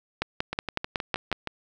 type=two click trains; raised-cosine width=0.3 ms; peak=-9 / -14 dBFS; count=7 / 7; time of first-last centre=0.22-1.327 / 0.53-1.473 s; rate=5.42 / 6.36 Hz; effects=none